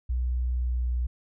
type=tone with pitch glide; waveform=sine; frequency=61.74 to 60.96 Hz; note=B1 to B1; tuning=0 to -22 cents; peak=-24 dBFS; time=0.09-1.07 s; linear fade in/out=10 ms; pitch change=-22 cents; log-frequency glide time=0.52-0.92 s; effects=none